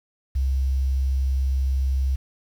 sine tone with quantisation, 66.4 Hz, C2, 26 cents sharp, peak -19 dBFS, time 0.35-2.16 s, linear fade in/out 10 ms, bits 8, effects none

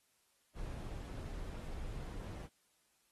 brown noise, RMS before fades -44 dBFS, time 0.54-2.49 s, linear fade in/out 50 ms, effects white hiss -75 dBFS RMS until 3.11 s + AAC 32 kbps

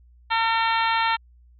harmonic tone, 453.8 Hz, A#4, 47 cents flat, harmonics 2 / 3 / 4 / 5 / 6 / 7 / 8 / 9, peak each -22 / -26 / -28 / -30 / -32 / -33 / -34 / -35 dBFS, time 0.3-1.17 s, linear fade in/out 20 ms, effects added 60 Hz sine -50 dBFS peak until 1.59 s

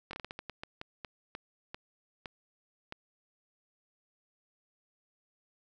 slowing click train, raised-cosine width 0.3 ms, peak -24 dBFS, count 15, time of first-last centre 0.11-2.924 s, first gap 22 ms, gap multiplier 1.3, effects none

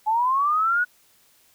sine linear sweep, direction up, 845 to 1480 Hz, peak -18 dBFS, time 0.06-0.85 s, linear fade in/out 20 ms, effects white hiss -59 dBFS RMS until 1.54 s

